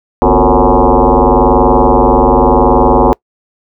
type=tone with frequency modulation; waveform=sine; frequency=242.1 Hz; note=B3; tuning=34 cents flat; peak=-4 dBFS; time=0.22-3.13 s; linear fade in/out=0 ms; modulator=101 Hz; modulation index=7.5; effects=noise-tail reverb RT60 0.1 s tail -25 dB re dry